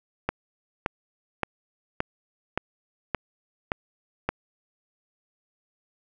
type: click train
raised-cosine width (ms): 0.5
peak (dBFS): -9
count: 8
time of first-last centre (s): 0.29-4.29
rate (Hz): 1.75
effects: none